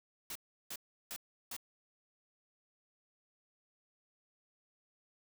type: noise bursts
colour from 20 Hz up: white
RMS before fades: -43 dBFS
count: 4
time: 0.3-1.566 s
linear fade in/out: 2 ms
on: 54 ms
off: 350 ms
effects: none